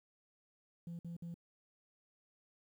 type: tone bursts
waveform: sine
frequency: 170 Hz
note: F3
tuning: 46 cents flat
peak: -40 dBFS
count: 3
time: 0.87-1.342 s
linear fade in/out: 2 ms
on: 120 ms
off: 56 ms
effects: tanh soft clip ceiling -41 dBFS + 12-bit